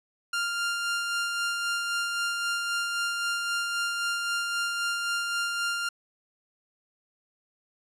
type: tone with tremolo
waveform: sawtooth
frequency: 1396.9 Hz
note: F6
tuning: in tune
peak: -22 dBFS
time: 0.33-5.89 s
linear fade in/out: 5 ms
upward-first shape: sine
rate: 3.8 Hz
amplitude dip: 30%
effects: low-pass 10000 Hz 12 dB/octave